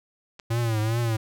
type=clicks; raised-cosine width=0.2 ms; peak=-31 / -23 dBFS; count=2; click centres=0.393 / 0.398 s
type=tone with vibrato; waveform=square; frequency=113 Hz; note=A2; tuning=47 cents sharp; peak=-23 dBFS; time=0.5-1.17 s; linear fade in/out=10 ms; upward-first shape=triangle; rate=2.5 Hz; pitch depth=110 cents each way
effects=none